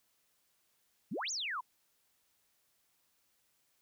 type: exponential two-way sweep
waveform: sine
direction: up then down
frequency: 155.1 to 7170 to 921 Hz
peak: -35 dBFS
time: 1.11-1.61 s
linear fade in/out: 10 ms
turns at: 1.31 s
effects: white hiss -75 dBFS RMS until 3.81 s